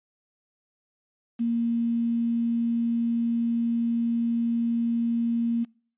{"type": "tone with quantisation", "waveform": "sine", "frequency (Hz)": 233.1, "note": "A#3", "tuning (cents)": 0, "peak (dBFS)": -22, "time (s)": [1.39, 5.65], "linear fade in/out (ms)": 20, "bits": 8, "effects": ["noise-tail reverb RT60 0.5 s tail -26 dB re dry", "resampled to 8000 Hz"]}